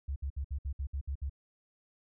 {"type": "tone bursts", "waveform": "sine", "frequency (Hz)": 69.3, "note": "C#2", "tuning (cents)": 0, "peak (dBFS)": -32, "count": 9, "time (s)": [0.08, 1.297], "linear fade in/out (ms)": 10, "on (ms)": 81, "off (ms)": 61, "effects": []}